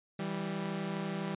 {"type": "tone pair together", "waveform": "sawtooth", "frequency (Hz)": [163.87, 196], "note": ["E3", "G3"], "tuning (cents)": [-10, 0], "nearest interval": "minor third", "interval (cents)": 310, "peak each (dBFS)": [-34, -32], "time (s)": [0.19, 1.35], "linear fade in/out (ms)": 5, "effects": ["resampled to 8000 Hz"]}